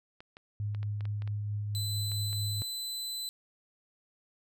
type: clicks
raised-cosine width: 0.3 ms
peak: -32 dBFS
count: 10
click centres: 0.205 / 0.369 / 0.748 / 0.83 / 1.008 / 1.054 / 1.221 / 1.276 / 2.118 / 2.33 s
type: tone with tremolo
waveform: sine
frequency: 103.83 Hz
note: G#2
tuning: in tune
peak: -30 dBFS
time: 0.6-2.62 s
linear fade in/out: 0 ms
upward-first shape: triangle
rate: 4.5 Hz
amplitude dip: 25%
type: tone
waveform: sawtooth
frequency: 4020 Hz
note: B7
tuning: 30 cents sharp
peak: -32 dBFS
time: 1.75-3.29 s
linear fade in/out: 0 ms
effects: none